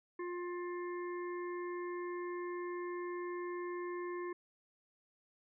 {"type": "harmonic tone", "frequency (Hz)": 353, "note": "F4", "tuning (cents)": 19, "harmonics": [1, 3, 5, 6], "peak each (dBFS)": [-39, -46, -52, -55], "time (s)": [0.19, 4.33], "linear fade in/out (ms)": 5, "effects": []}